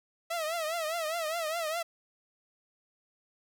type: tone with vibrato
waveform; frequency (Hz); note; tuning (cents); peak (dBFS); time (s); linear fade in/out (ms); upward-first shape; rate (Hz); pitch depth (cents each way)
sawtooth; 650; E5; -24; -27; 0.3-1.83; 10; triangle; 4.9; 130
effects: none